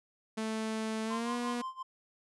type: tone with pitch glide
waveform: sawtooth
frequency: 220 to 241.3 Hz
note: A3 to B3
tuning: 0 to -40 cents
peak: -29 dBFS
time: 0.37-1.62 s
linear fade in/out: 10 ms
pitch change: +160 cents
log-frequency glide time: 1.04-1.34 s
type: tone with tremolo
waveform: triangle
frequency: 1043 Hz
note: C6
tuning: 6 cents flat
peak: -33 dBFS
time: 1.1-1.83 s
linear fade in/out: 10 ms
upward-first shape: sine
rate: 5.8 Hz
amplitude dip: 90%
effects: resampled to 24000 Hz